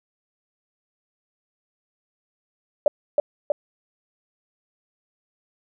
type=tone with echo; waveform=sine; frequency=587.3 Hz; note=D5; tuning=in tune; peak=-12 dBFS; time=2.86-2.88 s; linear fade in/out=2 ms; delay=320 ms; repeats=2; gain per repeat=-2 dB; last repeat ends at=3.52 s; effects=none